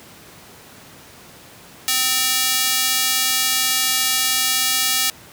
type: tone with high-pass filter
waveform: square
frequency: 258.2 Hz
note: C4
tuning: 23 cents flat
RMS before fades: -19 dBFS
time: 1.88-5.1 s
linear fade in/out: 0 ms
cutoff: 3100 Hz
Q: 0.57
effects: pink hiss -43 dBFS RMS until 5.32 s + high-pass 100 Hz 12 dB/octave